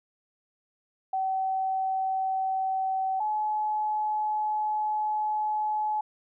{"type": "tone pair in turn", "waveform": "sine", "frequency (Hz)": [763, 852.7], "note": ["G5", "G#5"], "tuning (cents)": [-47, 45], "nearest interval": "major second", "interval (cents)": 192, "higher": "second", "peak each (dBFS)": -25, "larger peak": "neither", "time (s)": [[1.13, 3.2], [3.2, 6.01]], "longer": "second", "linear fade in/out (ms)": 5, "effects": []}